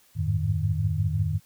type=tone cluster; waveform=sine; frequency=86.9 / 101 / 106.7 / 152.4 Hz; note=F2 / G#2 / G#2 / D#3; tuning=-8 / -48 / +47 / -36 cents; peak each=-28 dBFS; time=0.15-1.4 s; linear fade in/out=50 ms; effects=white hiss -60 dBFS RMS until 1.45 s